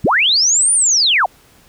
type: linear two-way sweep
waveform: sine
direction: up then down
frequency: 60.7 to 9520 to 612 Hz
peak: -10 dBFS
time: 0.04-1.26 s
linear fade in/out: 5 ms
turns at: 0.73 s
effects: pink hiss -49 dBFS RMS until 1.68 s